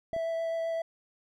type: tone with vibrato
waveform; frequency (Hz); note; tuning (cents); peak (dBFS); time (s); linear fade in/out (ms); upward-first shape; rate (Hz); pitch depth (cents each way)
triangle; 659.3; E5; 0; -27; 0.13-0.82; 5; triangle; 7.7; 10
type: clicks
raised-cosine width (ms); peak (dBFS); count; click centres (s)
2; -30; 2; 0.131 / 0.164
effects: none